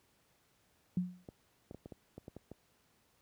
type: tone with exponential decay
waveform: sine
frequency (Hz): 180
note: F#3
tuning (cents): -47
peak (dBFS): -27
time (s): 0.97-1.25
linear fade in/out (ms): 2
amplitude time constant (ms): 60
type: clicks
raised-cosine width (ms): 2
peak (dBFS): -33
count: 9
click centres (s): 1.288 / 1.711 / 1.746 / 1.859 / 1.922 / 2.18 / 2.281 / 2.366 / 2.516
effects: pink hiss -72 dBFS RMS until 3.21 s + high-pass 60 Hz 12 dB/octave